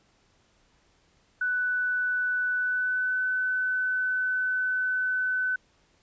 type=tone with pitch glide; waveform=sine; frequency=1490 to 1508.2 Hz; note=F#6 to F#6; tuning=+12 to +33 cents; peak=-24 dBFS; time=1.41-5.56 s; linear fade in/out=5 ms; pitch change=+21 cents; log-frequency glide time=2.57-3.21 s; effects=pink hiss -65 dBFS RMS until 6.02 s + resampled to 16000 Hz